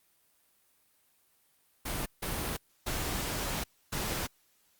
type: noise bursts at uneven times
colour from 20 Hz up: pink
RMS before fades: -34 dBFS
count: 4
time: 1.85-2.06 / 2.22-2.57 / 2.86-3.64 / 3.92-4.27 s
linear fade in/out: 10 ms
effects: white hiss -69 dBFS RMS until 4.79 s + Opus 32 kbps